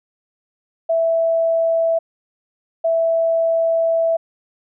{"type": "tone pair in turn", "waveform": "sine", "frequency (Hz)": [659.3, 659.3], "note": ["E5", "E5"], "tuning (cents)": [0, 0], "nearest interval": "unison", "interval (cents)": 0, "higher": "neither", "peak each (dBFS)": -14, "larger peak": "neither", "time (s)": [[0.89, 1.99], [2.84, 4.17]], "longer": "second", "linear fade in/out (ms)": 10, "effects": []}